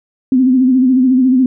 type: tone with vibrato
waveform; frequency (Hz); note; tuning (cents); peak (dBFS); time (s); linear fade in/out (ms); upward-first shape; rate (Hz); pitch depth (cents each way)
sine; 257; C4; -31; -7; 0.32-1.46; 2; sine; 14; 63
effects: none